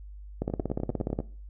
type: two click trains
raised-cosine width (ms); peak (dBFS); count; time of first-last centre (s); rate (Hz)
2; -19 / -15; 8 / 14; 0.5-1.203 / 0.42-1.189; 9.96 / 16.9
effects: noise-tail reverb RT60 0.4 s tail -19 dB re dry + added 50 Hz sine -41 dBFS peak until 1.49 s